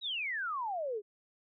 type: exponential sweep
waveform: sine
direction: down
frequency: 3951 to 393.9 Hz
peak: -33 dBFS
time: 0.01-1.02 s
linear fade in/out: 50 ms
effects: none